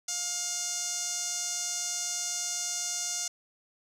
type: tone with band-pass filter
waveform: sawtooth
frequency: 708 Hz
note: F5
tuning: 23 cents sharp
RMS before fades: -33 dBFS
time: 0.08-3.28 s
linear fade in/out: 5 ms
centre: 6500 Hz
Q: 4.8
effects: none